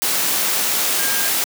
sine tone in noise, 1615 Hz, G#6, 49 cents flat, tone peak -27 dBFS, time 0.99-1.29 s, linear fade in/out 0 ms, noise white, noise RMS -19 dBFS, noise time 0.02-1.44 s, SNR -11 dB, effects high-pass 200 Hz 12 dB/octave

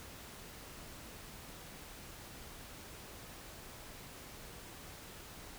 silence, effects pink hiss -51 dBFS RMS until 5.58 s

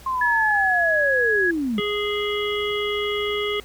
sine linear sweep, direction down, 1066 to 193.5 Hz, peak -21 dBFS, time 0.06-1.8 s, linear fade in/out 5 ms
sine tone with pitch glide, 1710 to 1669 Hz, A6 to G#6, -50 to +8 cents, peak -18 dBFS, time 0.21-1.51 s, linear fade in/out 5 ms, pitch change -42 cents, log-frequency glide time 0.49-1.02 s
harmonic tone, 415.3 Hz, G#4, in tune, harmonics 1 / 3 / 5 / 7 / 8, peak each -24 / -31 / -29 / -32 / -31 dBFS, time 1.78-3.6 s, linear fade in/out 2 ms
effects added 60 Hz sine -47 dBFS peak until 3.64 s + pink hiss -47 dBFS RMS until 3.64 s

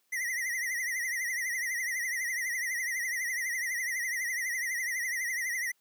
square tone with vibrato, 1969 Hz, B6, 6 cents flat, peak -31 dBFS, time 0.12-5.72 s, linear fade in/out 10 ms, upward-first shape triangle, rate 12 Hz, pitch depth 120 cents each way, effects white hiss -73 dBFS RMS until 5.8 s + high-pass 200 Hz 12 dB/octave

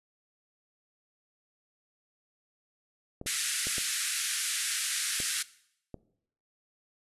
clicks, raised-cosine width 2 ms, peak -26 dBFS, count 6, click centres 3.214 / 3.261 / 3.67 / 3.782 / 5.202 / 5.943 s
white band-pass noise, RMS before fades -32 dBFS, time 3.26-5.43 s, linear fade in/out 10 ms, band 1400 to 11000 Hz, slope 48 dB/octave
effects noise-tail reverb RT60 0.7 s tail -19 dB re dry + resampled to 32000 Hz

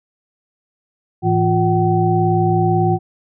sine tone cluster, 108.6 / 166.8 / 354.6 / 759 Hz, A2 / E3 / F4 / F#5, -22 / +21 / +26 / +44 cents, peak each -18 dBFS, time 1.22-2.99 s, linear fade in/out 50 ms, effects none

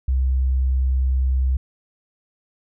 sine tone, 65 Hz, C2, 11 cents flat, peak -16 dBFS, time 0.08-1.57 s, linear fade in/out 5 ms, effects none

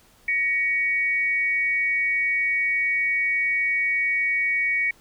sine tone pair together, 1901.7 / 2250 Hz, A#6 / C#7, +34 / +25 cents, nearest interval minor third, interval 291 cents, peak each -26 / -21 dBFS, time 0.28-4.91 s, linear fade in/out 5 ms, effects pink hiss -56 dBFS RMS until 5 s

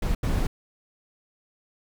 brown noise bursts at uneven times, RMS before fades -24 dBFS, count 2, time 0.02-0.15 / 0.23-0.47 s, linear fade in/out 5 ms, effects none

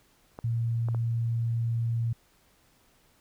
clicks, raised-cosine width 1 ms, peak -25 dBFS, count 3, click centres 0.389 / 0.886 / 0.947 s
sine tone, 116 Hz, A#2, 8 cents flat, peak -25 dBFS, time 0.44-2.13 s, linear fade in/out 5 ms
effects pink hiss -64 dBFS RMS until 3.2 s

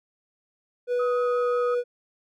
triangle tone with pitch glide, 490.1 to 487 Hz, B4 to B4, -13 to -24 cents, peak -20 dBFS, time 0.87-1.84 s, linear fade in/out 50 ms, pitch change -11 cents, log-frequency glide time 1.05-1.53 s
sine tone with vibrato, 1259 Hz, D#6, 20 cents sharp, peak -29 dBFS, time 0.99-1.75 s, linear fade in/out 10 ms, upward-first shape sine, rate 5.6 Hz, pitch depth 12 cents each way
effects none

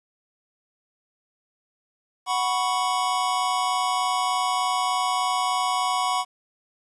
square chord, F# suspended fourth, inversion none, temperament just, 740 / 986.7 / 1110 Hz, F#5 / B5 / C#6, 0 / -2 / +2 cents, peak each -27 dBFS, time 2.26-6.25 s, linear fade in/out 50 ms, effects resampled to 24000 Hz + 9-bit

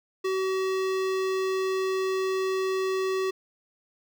square tone with notch filter, 379.4 Hz, F#4, 43 cents sharp, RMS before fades -27 dBFS, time 0.24-3.31 s, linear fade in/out 10 ms, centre 11000 Hz, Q 0.6, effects none

